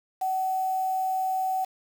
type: tone with quantisation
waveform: sine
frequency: 755 Hz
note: F#5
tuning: 35 cents sharp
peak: -24 dBFS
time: 0.21-1.65 s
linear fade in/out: 10 ms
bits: 7
effects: none